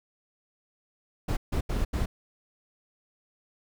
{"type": "noise bursts at uneven times", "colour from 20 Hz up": "brown", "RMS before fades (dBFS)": -27, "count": 4, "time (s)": [[1.28, 1.37], [1.52, 1.61], [1.69, 1.85], [1.93, 2.06]], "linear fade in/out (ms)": 10, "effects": []}